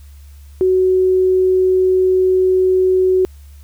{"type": "tone", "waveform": "sine", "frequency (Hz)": 372.2, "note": "F#4", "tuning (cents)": 10, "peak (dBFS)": -10, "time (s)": [0.61, 3.25], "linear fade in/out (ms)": 0, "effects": ["added 71 Hz sine -36 dBFS peak until 3.63 s", "white hiss -53 dBFS RMS until 3.63 s"]}